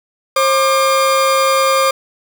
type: tone pair together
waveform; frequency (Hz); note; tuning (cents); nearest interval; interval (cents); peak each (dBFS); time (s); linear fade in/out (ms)
40% pulse; 534.5 / 1200; C5 / D6; +37 / +37; octave + major second; 1400; -13; 0.36-1.91; 5
effects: none